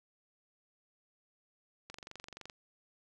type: click train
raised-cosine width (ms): 0.2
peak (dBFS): -29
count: 15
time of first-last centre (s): 1.9-2.498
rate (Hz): 23.4
effects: none